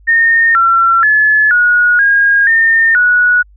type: tone with pitch steps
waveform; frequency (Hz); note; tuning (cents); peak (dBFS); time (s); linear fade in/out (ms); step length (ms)
sine; 1833 / 1356 / 1718 / 1451 / 1629 / 1817 / 1465; A#6 / E6 / A6 / F#6 / G#6 / A#6 / F#6; -30 / +49 / -42 / -34 / -34 / -45 / -18; -6; 0.07-3.43; 20; 480
effects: added 50 Hz sine -40 dBFS peak until 3.56 s